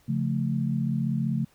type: chord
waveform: sine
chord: Db augmented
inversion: none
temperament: equal with one note detuned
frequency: 139.23 / 174.61 / 220 Hz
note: Db3 / F3 / A3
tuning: +8 / 0 / 0 cents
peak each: -27 / -30 / -28 dBFS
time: 0.08-1.45 s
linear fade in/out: 10 ms
effects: pink hiss -62 dBFS RMS until 1.54 s